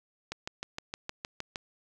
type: click train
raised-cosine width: 0.2 ms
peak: -18 dBFS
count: 9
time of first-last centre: 0.32-1.558 s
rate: 6.46 Hz
effects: none